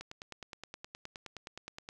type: click train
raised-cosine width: 0.2 ms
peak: -26 dBFS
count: 19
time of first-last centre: 0.01-1.889 s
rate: 9.58 Hz
effects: none